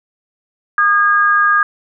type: tone pair together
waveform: sine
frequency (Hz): 1222.6 / 1632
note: D#6 / G#6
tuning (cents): -31 / -31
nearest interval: perfect fourth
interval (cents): 500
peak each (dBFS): -12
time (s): 0.78-1.63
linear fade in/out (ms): 2
effects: none